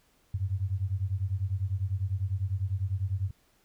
sine beating tone pair, 91.9 / 101.9 Hz, F#2 / G#2, -11 / -32 cents, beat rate 10 Hz, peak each -30 / -31 dBFS, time 0.34-3.31 s, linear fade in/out 5 ms, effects pink hiss -67 dBFS RMS until 3.64 s

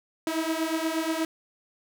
sawtooth beating tone pair, 318 / 326.4 Hz, D#4 / E4, +38 / -17 cents, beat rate 8.4 Hz, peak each -25 dBFS, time 0.27-1.25 s, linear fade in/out 2 ms, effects none

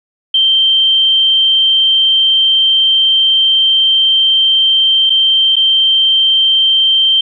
sine tone with dropouts, 3136 Hz, G7, in tune, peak -7 dBFS, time 0.34-7.21 s, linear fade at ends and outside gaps 5 ms, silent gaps 5.097-5.102 / 5.557-5.565 s, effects none

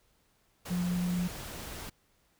sine tone in noise, 177.9 Hz, F3, 32 cents sharp, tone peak -28 dBFS, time 0.7-1.28 s, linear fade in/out 10 ms, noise pink, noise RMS -42 dBFS, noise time 0.65-1.9 s, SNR +11 dB, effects pink hiss -70 dBFS RMS until 2.39 s

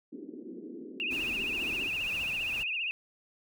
white band-pass noise, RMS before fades -44 dBFS, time 0.12-1.88 s, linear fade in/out 10 ms, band 220 to 390 Hz, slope 48 dB/octave
sine tone with vibrato, 2637 Hz, E7, in tune, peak -30 dBFS, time 1-2.91 s, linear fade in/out 0 ms, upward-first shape triangle, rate 15 Hz, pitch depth 150 cents each way
pink noise with tremolo, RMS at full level -45 dBFS, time 1.1-2.64 s, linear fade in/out 20 ms, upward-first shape sine, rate 2.1 Hz, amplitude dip 25%
effects none

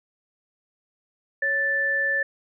sine tone pair together, 554.4 / 1760 Hz, C#5 / A6, 0 / 0 cents, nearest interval octave + minor sixth, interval 2000 cents, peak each -31 / -21 dBFS, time 1.42-2.23 s, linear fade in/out 5 ms, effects none

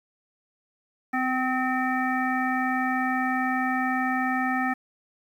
harmonic tone with a mistuned harmonic, 256.8 Hz, C4, 32 cents flat, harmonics 1 / 3 / 5 / 7 / 9, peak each -27 / -28 / -31 / -29 / -37 dBFS, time 1.13-4.74 s, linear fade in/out 10 ms, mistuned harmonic 7, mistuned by +22 cents, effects 9-bit

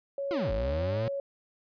sine tone, 556 Hz, C#5, 5 cents sharp, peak -30 dBFS, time 0.18-1.2 s, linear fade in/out 2 ms
40% pulse linear two-way sweep, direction down then up, 370 to 47.66 to 119.4 Hz, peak -29 dBFS, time 0.31-1.08 s, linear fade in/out 0 ms, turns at 0.52 s
effects resampled to 11025 Hz

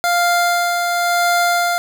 25% pulse tone with tremolo, 698.5 Hz, F5, in tune, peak -9 dBFS, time 0.04-1.78 s, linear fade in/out 0 ms, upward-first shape sine, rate 0.95 Hz, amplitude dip 35%, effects none

